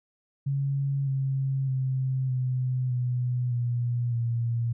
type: tone with pitch steps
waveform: sine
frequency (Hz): 138.59 / 134.8 / 131.11 / 127.53 / 124.04 / 120.65 / 117.35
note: C#3 / C#3 / C3 / C3 / B2 / B2 / A#2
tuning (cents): 0 / -48 / +4 / -44 / +8 / -40 / +12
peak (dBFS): -24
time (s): 0.46-4.73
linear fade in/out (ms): 10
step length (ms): 610
effects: none